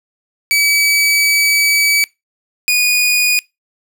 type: tone pair in turn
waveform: sawtooth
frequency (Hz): 2287 / 2463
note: D7 / D#7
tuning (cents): -47 / -18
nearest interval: minor second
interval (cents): 129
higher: second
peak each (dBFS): -7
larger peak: neither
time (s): 0.51-2.04 / 2.68-3.39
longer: first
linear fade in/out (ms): 0
effects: noise-tail reverb RT60 0.2 s tail -23 dB re dry